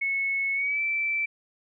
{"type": "tone with pitch glide", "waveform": "sine", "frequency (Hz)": [2198, 2329], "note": ["C#7", "D7"], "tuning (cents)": [-15, -15], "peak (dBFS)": -24, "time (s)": [0.01, 1.26], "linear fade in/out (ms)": 10, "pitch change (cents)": 100, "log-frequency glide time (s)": [0.54, 0.81], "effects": []}